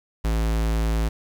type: tone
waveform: square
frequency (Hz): 55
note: A1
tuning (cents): 0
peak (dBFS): -21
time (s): 0.24-1.09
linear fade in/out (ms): 10
effects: 8-bit